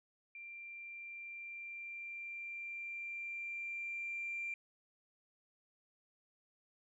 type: tone with level ramp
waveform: sine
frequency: 2369 Hz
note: D7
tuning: 14 cents sharp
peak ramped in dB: -47 to -37 dBFS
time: 0.35-4.54 s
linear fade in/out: 2 ms
effects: tanh soft clip ceiling -33 dBFS